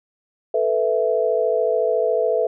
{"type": "chord", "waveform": "sine", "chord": "A suspended second", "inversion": "none", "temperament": "equal", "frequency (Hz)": [440, 493.9, 659.3], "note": ["A4", "B4", "E5"], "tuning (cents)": [0, 0, 0], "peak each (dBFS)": -21, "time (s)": [0.54, 2.47], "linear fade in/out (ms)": 5, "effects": []}